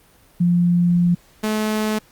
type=tone pair in turn; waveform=sine / sawtooth; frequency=174.61 / 215.2 Hz; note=F3 / A3; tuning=0 / -38 cents; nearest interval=major third; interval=362 cents; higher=second; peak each=-13 / -15 dBFS; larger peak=first; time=0.4-1.15 / 1.43-1.99 s; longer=first; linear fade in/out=10 ms; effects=pink hiss -53 dBFS RMS until 2.11 s + Opus 32 kbps